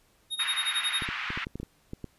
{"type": "tone with tremolo", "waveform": "square", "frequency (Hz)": 3729, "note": "A#7", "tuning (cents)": 0, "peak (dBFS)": -25, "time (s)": [0.3, 1.06], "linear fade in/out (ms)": 50, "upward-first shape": "sine", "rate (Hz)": 11, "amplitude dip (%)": 90}
{"type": "band-pass noise", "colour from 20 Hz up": "white", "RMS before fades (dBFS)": -34, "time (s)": [0.39, 1.45], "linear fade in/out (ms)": 10, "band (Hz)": [1200, 2600], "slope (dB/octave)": 24}
{"type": "clicks", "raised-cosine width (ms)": 3, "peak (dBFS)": -23, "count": 10, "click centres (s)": [1.022, 1.089, 1.304, 1.375, 1.469, 1.556, 1.6, 1.631, 1.934, 2.043]}
{"effects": ["pink hiss -65 dBFS RMS until 2.18 s", "resampled to 32000 Hz"]}